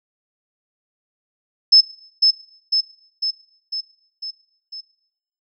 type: tone with echo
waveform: sine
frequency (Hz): 5230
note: E8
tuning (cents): -15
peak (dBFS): -6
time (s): 1.72-1.81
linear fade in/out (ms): 10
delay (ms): 500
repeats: 6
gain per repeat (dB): -4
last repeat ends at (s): 4.81
effects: noise-tail reverb RT60 0.7 s tail -17 dB re dry